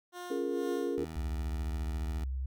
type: tone with tremolo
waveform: 15% pulse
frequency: 355.8 Hz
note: F4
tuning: 32 cents sharp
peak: -34 dBFS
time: 0.12-0.99 s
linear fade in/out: 50 ms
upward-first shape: sine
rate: 2.1 Hz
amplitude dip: 70%
type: chord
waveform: sine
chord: Bb minor seventh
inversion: first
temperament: equal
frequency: 277.2 / 349.2 / 415.3 / 466.2 Hz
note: Db4 / F4 / Ab4 / Bb4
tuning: 0 / 0 / 0 / 0 cents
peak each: -36 dBFS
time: 0.3-1.05 s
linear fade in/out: 10 ms
type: tone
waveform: 15% pulse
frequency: 79.8 Hz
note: D#2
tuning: 44 cents sharp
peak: -34 dBFS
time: 0.98-2.24 s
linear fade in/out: 0 ms
type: tone with vibrato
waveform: sine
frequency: 65.41 Hz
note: C2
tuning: in tune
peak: -32 dBFS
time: 1.16-2.46 s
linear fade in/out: 5 ms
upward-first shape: sine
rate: 12 Hz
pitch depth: 17 cents each way
effects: none